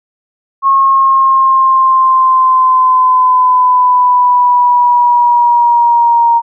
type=exponential sweep; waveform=sine; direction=down; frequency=1089 to 932.3 Hz; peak=-5 dBFS; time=0.62-6.42 s; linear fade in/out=50 ms; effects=none